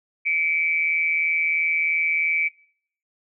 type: tone with amplitude modulation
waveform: sine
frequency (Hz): 2300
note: D7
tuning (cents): -37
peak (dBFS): -16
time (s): 0.25-2.49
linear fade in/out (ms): 20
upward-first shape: sine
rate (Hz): 163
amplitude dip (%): 70
effects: noise-tail reverb RT60 0.6 s tail -22 dB re dry